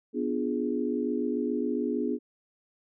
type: chord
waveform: sine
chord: B diminished seventh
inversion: none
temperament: equal with one note detuned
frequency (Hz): 246.9 / 293.7 / 349.2 / 417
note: B3 / D4 / F4 / Ab4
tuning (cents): 0 / 0 / 0 / +7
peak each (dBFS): -30 / -32 / -34 / -32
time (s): 0.13-2.19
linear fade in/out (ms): 50
effects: none